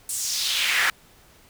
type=noise with high-pass filter sweep; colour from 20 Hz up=brown; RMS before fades=-24 dBFS; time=0.09-0.9 s; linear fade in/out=2 ms; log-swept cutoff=8800 to 1500 Hz; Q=2.5; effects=pink hiss -54 dBFS RMS until 1.49 s